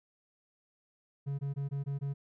triangle tone bursts, 140 Hz, C#3, 18 cents sharp, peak -30 dBFS, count 6, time 1.26-2.14 s, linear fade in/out 20 ms, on 130 ms, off 20 ms, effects none

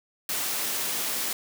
white high-pass noise, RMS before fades -29 dBFS, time 0.29-1.33 s, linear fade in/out 2 ms, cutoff 170 Hz, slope 12 dB/octave, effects none

